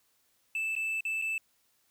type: tone with dropouts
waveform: triangle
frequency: 2637 Hz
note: E7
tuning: in tune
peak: -28 dBFS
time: 0.55-1.38 s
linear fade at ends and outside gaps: 2 ms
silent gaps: 0.753-0.763 / 1.007-1.051 / 1.216-1.221 s
effects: white hiss -71 dBFS RMS until 1.9 s

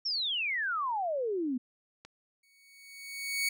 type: exponential sweep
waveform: sine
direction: down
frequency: 5588 to 240 Hz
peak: -29 dBFS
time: 0.05-1.58 s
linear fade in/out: 10 ms
type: click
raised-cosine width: 0.2 ms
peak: -30 dBFS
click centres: 2.05 s
type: tone with exponential growth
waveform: sawtooth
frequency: 2231 Hz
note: C#7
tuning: 11 cents sharp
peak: -23 dBFS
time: 2.43-3.49 s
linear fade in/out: 5 ms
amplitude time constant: 230 ms
effects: none

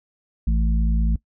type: harmonic tone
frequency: 55 Hz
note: A1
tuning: in tune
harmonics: 1 / 3 / 4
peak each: -17 / -27 / -29 dBFS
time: 0.47-1.16 s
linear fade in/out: 5 ms
effects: noise-tail reverb RT60 0.1 s tail -20 dB re dry

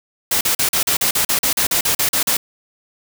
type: noise bursts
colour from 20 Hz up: white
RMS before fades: -17 dBFS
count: 15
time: 0.31-2.37 s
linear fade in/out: 5 ms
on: 100 ms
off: 40 ms
effects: none

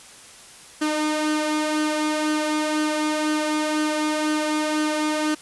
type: tone with flanger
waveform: sawtooth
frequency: 305.6 Hz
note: D#4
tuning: 31 cents flat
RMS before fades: -23 dBFS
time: 0.81-5.35 s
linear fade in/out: 10 ms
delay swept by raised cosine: 0.64 to 2.44 ms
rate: 2 Hz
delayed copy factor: +0.5
effects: white hiss -45 dBFS RMS until 5.41 s + resampled to 24000 Hz

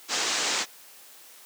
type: low-pass noise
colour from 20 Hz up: white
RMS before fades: -27 dBFS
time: 0.08-0.66 s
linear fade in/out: 50 ms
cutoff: 7500 Hz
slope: 48 dB/octave
effects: white hiss -50 dBFS RMS until 1.45 s + high-pass 300 Hz 12 dB/octave

